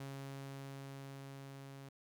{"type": "tone with level ramp", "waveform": "sawtooth", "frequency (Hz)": 137.1, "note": "C#3", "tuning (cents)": -19, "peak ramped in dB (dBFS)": [-40, -46], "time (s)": [0, 1.89], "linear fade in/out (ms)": 5, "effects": []}